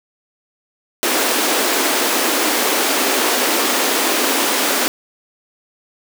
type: high-pass noise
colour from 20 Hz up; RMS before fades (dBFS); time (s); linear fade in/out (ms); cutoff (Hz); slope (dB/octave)
pink; -17; 1.03-4.88; 0; 250; 48
effects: none